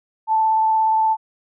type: tone with vibrato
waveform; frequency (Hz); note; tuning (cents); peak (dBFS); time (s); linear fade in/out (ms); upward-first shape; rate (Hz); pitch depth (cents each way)
sine; 880; A5; 0; -14; 0.27-1.17; 50; triangle; 17; 12
effects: none